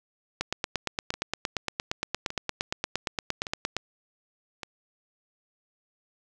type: two click trains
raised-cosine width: 0.2 ms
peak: -18 / -10 dBFS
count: 4 / 30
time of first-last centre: 1.14-4.632 / 0.41-3.766 s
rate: 0.859 / 8.64 Hz
effects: none